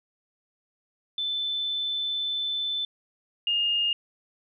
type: tone pair in turn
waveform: sine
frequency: 3522 / 2834 Hz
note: A7 / F7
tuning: +1 / +25 cents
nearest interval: major third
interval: 376 cents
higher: first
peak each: -26 / -22 dBFS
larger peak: second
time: 1.18-2.85 / 3.47-3.93 s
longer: first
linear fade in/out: 2 ms
effects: none